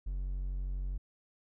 triangle tone, 46.25 Hz, F#1, in tune, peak -31 dBFS, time 0.06-0.98 s, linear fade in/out 10 ms, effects none

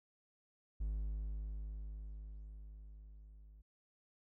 triangle tone with level ramp, 51.91 Hz, G#1, in tune, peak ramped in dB -33 to -54 dBFS, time 0.8-3.62 s, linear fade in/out 10 ms, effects none

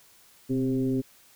sine tone with frequency modulation, 261.6 Hz, C4, in tune, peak -23 dBFS, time 0.49-1.02 s, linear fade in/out 20 ms, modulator 135 Hz, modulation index 0.9, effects white hiss -57 dBFS RMS until 1.35 s

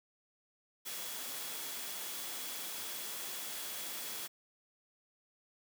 sine tone in noise, 3361 Hz, G#7, 20 cents sharp, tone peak -52 dBFS, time 0.85-4.28 s, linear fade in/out 20 ms, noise white, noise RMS -42 dBFS, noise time 0.85-4.28 s, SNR -13 dB, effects high-pass 200 Hz 12 dB/octave

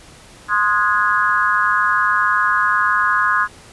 sine chord, Ab dominant seventh, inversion first, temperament equal with one note detuned, 1046.5 / 1244.5 / 1452 / 1661.2 Hz, C6 / Eb6 / Gb6 / Ab6, 0 / 0 / -33 / 0 cents, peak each -19 dBFS, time 0.48-3.48 s, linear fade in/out 50 ms, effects pink hiss -43 dBFS RMS until 3.72 s + resampled to 24000 Hz

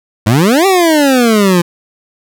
25% pulse exponential two-way sweep, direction up then down, 99.3 to 396.9 to 169.6 Hz, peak -3 dBFS, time 0.26-1.62 s, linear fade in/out 10 ms, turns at 0.66 s, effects none

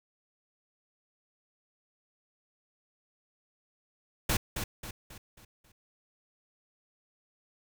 pink noise with echo, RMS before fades -27 dBFS, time 4.29-4.37 s, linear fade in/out 5 ms, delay 270 ms, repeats 5, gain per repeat -7 dB, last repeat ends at 5.72 s, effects none

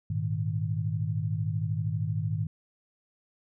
sine chord, Ab suspended second, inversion none, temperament just, 103.83 / 116.8 / 155.74 Hz, Ab2 / Bb2 / Eb3, 0 / +4 / +2 cents, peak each -30 / -33 / -31 dBFS, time 0.1-2.47 s, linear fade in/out 5 ms, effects none

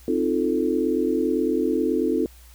sine chord, F dominant seventh, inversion second, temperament equal, 261.6 / 311.1 / 349.2 / 440 Hz, C4 / Eb4 / F4 / A4, 0 / 0 / 0 / 0 cents, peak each -25 dBFS, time 0.08-2.26 s, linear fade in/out 2 ms, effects added 60 Hz sine -46 dBFS peak until 2.54 s + white hiss -53 dBFS RMS until 2.54 s

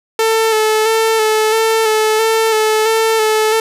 sawtooth tone with vibrato, 440 Hz, A4, in tune, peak -7 dBFS, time 0.19-3.6 s, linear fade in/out 2 ms, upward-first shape square, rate 1.5 Hz, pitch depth 24 cents each way, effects resampled to 32000 Hz + 8-bit

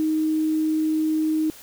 sine tone, 312.7 Hz, D#4, 9 cents sharp, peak -19 dBFS, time 0-1.5 s, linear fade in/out 0 ms, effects white hiss -45 dBFS RMS until 1.62 s

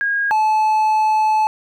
sine / triangle tone pair in turn, 1633 / 865.1 Hz, G#6 / A5, -30 / -30 cents, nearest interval major seventh, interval 1100 cents, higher first, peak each -16 / -11 dBFS, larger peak second, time 0.01-0.31 / 0.31-1.47 s, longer second, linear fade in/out 0 ms, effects none

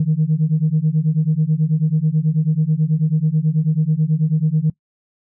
sine beating tone pair, 151.5 / 160.7 Hz, D#3 / E3, -46 / -44 cents, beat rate 9.2 Hz, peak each -16 dBFS, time 0-4.7 s, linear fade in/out 5 ms, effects noise-tail reverb RT60 0.1 s tail -22 dB re dry + tanh soft clip ceiling -8 dBFS

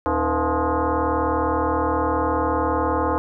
sine tone with frequency modulation, 272.7 Hz, C#4, 28 cents flat, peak -18 dBFS, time 0.06-3.18 s, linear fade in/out 0 ms, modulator 195 Hz, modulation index 4.9, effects none

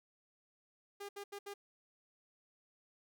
sawtooth tone bursts at uneven times, 403.5 Hz, G#4, 50 cents flat, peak -40 dBFS, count 4, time 1-1.09 / 1.16-1.24 / 1.32-1.39 / 1.46-1.54 s, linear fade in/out 10 ms, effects none

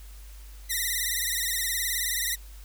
5% pulse tone with vibrato, 1926 Hz, B6, 44 cents flat, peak -16 dBFS, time 0.69-2.36 s, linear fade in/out 20 ms, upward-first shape sine, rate 19 Hz, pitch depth 97 cents each way, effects added 50 Hz sine -42 dBFS peak until 2.64 s + white hiss -54 dBFS RMS until 2.64 s

